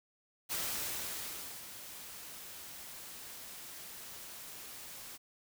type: noise with ADSR envelope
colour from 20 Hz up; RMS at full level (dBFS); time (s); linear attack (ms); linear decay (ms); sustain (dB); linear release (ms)
white; -36; 0.49-5.18; 28; 1100; -12; 26
effects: none